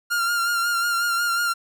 45% pulse tone with vibrato, 1396.9 Hz, F6, in tune, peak -20 dBFS, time 0.1-1.54 s, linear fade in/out 20 ms, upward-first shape sine, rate 5.5 Hz, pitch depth 32 cents each way, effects none

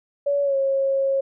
sine tone with pitch glide, 568 to 543.6 Hz, C#5 to C#5, +42 to -34 cents, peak -18 dBFS, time 0.26-1.21 s, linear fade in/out 10 ms, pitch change -76 cents, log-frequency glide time 0.43-0.56 s, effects none

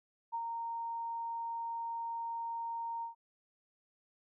sine tone with ADSR envelope, 925 Hz, A#5, 14 cents flat, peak -33 dBFS, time 0.32-3.15 s, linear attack 25 ms, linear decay 61 ms, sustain -3 dB, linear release 120 ms, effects none

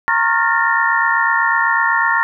sine tone cluster, 924 / 1088 / 1398 / 1778 / 1846 Hz, A#5 / C#6 / F6 / A6 / A#6, -16 / -33 / +1 / +18 / -17 cents, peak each -19 dBFS, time 0.08-2.23 s, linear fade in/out 0 ms, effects none

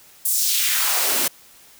white noise with high-pass filter sweep, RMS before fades -20 dBFS, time 0.25-1.28 s, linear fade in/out 5 ms, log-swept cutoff 10000 to 220 Hz, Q 1.4, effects white hiss -49 dBFS RMS until 1.79 s

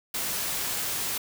white noise, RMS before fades -30 dBFS, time 0.14-1.18 s, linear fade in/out 5 ms, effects none

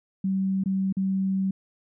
sine tone with dropouts, 191.8 Hz, G3, 37 cents flat, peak -22 dBFS, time 0.24-1.51 s, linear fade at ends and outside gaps 5 ms, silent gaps 0.638-0.658 / 0.926-0.968 s, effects none

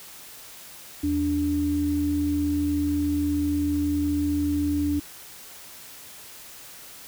sine tone pair together, 82.4 / 291.9 Hz, E2 / D4, 0 / -10 cents, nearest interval octave + minor seventh, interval 2190 cents, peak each -29 / -22 dBFS, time 1.03-5 s, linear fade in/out 10 ms, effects white hiss -44 dBFS RMS until 7.07 s

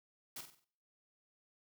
white noise with echo, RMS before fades -45 dBFS, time 0.36-0.41 s, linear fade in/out 5 ms, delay 47 ms, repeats 5, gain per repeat -7 dB, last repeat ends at 0.645 s, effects noise-tail reverb RT60 0.6 s tail -23 dB re dry

